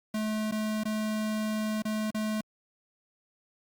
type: tone with dropouts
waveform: square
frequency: 215.5 Hz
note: A3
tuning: 36 cents flat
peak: -29 dBFS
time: 0.14-2.41 s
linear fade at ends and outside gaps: 5 ms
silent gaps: 0.513-0.521 / 0.836-0.853 / 1.822-1.851 / 2.107-2.145 s
effects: Opus 48 kbps